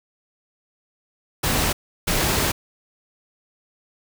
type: noise bursts at uneven times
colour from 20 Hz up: pink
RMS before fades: -21 dBFS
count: 2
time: 1.43-1.73 / 2.07-2.52 s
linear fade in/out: 10 ms
effects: none